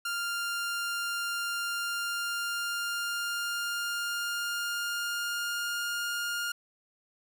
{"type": "tone with pitch glide", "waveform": "sawtooth", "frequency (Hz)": [1396.9, 1413.9], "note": ["F6", "F6"], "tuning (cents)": [0, 21], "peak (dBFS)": -27, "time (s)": [0.05, 6.52], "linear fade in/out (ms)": 5, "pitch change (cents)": 21, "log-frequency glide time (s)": [1.65, 5.92], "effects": []}